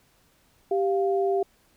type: tone pair together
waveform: sine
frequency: 392 / 698.5 Hz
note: G4 / F5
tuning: 0 / 0 cents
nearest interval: minor seventh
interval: 1000 cents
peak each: -22 / -27 dBFS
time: 0.71-1.43 s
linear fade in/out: 5 ms
effects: pink hiss -63 dBFS RMS until 1.76 s